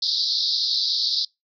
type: band-pass noise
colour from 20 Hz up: white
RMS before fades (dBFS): -23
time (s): 0.02-1.25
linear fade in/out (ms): 5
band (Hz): 3700 to 5100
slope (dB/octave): 96
effects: noise-tail reverb RT60 0.2 s tail -26 dB re dry

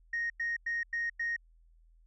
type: tone bursts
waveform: sine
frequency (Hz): 1864.7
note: A#6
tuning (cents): 0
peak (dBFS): -29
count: 5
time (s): 0.13-1.364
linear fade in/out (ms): 5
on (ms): 170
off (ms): 96
effects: tanh soft clip ceiling -27 dBFS + added 41 Hz sine -59 dBFS peak until 2.06 s

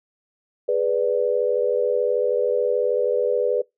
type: chord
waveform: sine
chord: G# diminished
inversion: none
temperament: equal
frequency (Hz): 415.3 / 493.9 / 587.3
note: G#4 / B4 / D5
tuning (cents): 0 / 0 / 0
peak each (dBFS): -24 / -20 / -25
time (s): 0.68-3.62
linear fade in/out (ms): 10
effects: noise-tail reverb RT60 0.2 s tail -25 dB re dry

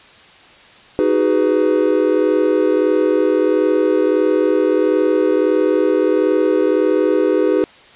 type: chord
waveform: triangle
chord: G# minor seventh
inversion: second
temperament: just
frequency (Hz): 311.5 / 373.8 / 415.3 / 498.4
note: D#4 / F#4 / G#4 / B4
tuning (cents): +2 / +18 / 0 / +16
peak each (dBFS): -16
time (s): 0.99-7.64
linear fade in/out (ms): 0
effects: white hiss -44 dBFS RMS until 7.95 s + resampled to 8000 Hz

